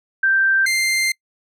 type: tone pair in turn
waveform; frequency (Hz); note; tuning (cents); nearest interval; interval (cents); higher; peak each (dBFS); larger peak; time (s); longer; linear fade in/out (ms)
sine / sawtooth; 1568 / 2093; G6 / C7; 0 / 0; perfect fourth; 500; second; -13; neither; 0.23-0.66 / 0.66-1.12; second; 5
effects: noise-tail reverb RT60 0.1 s tail -25 dB re dry + low-pass 12000 Hz 12 dB/octave